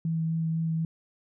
sine tone with vibrato, 162.5 Hz, E3, 24 cents flat, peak -25 dBFS, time 0.05-0.85 s, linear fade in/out 2 ms, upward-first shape sine, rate 4 Hz, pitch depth 10 cents each way, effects none

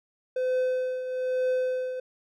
triangle tone with tremolo, 510 Hz, C5, 44 cents flat, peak -20 dBFS, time 0.36-2 s, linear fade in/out 5 ms, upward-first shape triangle, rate 1.1 Hz, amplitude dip 65%, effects none

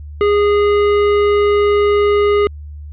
sine tone with hard clipping, 411.5 Hz, G#4, 16 cents flat, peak -12 dBFS, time 0.21-2.47 s, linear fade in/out 0 ms, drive 13 dB, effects added 74 Hz sine -28 dBFS peak until 2.92 s + resampled to 8000 Hz

